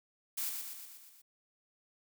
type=noise with echo; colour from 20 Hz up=blue; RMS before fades=-36 dBFS; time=0.37-0.5 s; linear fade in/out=10 ms; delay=120 ms; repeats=6; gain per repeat=-4 dB; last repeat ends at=1.22 s; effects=none